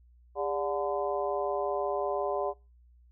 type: harmonic tone with a mistuned harmonic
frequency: 145.5 Hz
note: D3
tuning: 16 cents flat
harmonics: 3 / 4 / 5 / 6 / 7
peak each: -33 / -32 / -34 / -41 / -37 dBFS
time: 0.35-2.54 s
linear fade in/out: 50 ms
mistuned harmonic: 3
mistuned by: -130 cents
effects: noise-tail reverb RT60 0.3 s tail -25 dB re dry + added 60 Hz sine -56 dBFS peak until 3.11 s